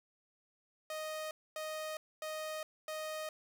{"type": "tone bursts", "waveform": "sawtooth", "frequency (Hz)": 622.3, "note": "D#5", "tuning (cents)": 0, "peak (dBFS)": -35, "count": 4, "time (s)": [0.9, 3.29], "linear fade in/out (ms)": 2, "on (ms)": 410, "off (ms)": 250, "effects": []}